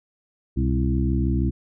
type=harmonic tone with a mistuned harmonic; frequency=66.3 Hz; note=C2; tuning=23 cents sharp; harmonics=1 / 2 / 3 / 4 / 5; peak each=-22 / -25 / -27 / -28 / -29 dBFS; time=0.56-1.51 s; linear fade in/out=20 ms; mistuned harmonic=2; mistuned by=-94 cents; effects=none